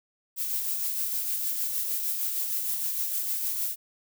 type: noise with tremolo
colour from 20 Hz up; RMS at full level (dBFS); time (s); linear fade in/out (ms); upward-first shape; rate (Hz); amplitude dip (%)
violet; -28; 0.36-3.76; 50; sine; 6.5; 35
effects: none